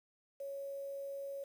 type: tone with quantisation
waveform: sine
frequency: 554.4 Hz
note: C#5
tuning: in tune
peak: -40 dBFS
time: 0.4-1.44 s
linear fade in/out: 5 ms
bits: 10
effects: none